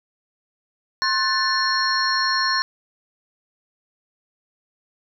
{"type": "tone cluster", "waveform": "sine", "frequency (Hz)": [1061, 1502, 1760, 4281, 5490], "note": ["C6", "F#6", "A6", "C8", "F8"], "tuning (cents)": [24, 26, 0, 39, -31], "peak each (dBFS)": [-23, -29, -24, -23, -28], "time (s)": [1.02, 2.62], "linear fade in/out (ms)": 0, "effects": []}